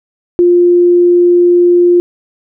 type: tone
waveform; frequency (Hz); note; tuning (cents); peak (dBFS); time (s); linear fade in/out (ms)
sine; 351.3; F4; +10; -4; 0.39-2; 0
effects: none